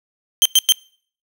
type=tone bursts; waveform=sawtooth; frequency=3136 Hz; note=G7; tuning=in tune; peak=-6 dBFS; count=3; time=0.42-0.722 s; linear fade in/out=0 ms; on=34 ms; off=100 ms; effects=noise-tail reverb RT60 0.5 s tail -25 dB re dry